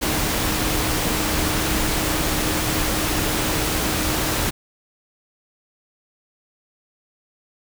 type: tone in noise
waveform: sine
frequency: 310 Hz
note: D#4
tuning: 6 cents flat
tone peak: -29 dBFS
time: 0.01-4.51 s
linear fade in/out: 20 ms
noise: pink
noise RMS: -22 dBFS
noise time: 0.01-4.51 s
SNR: -10 dB
effects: none